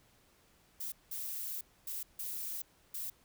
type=noise bursts at uneven times; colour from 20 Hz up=violet; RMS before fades=-40 dBFS; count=5; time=0.8-0.92 / 1.11-1.61 / 1.87-2.03 / 2.19-2.62 / 2.94-3.1 s; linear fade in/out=5 ms; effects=pink hiss -67 dBFS RMS until 3.24 s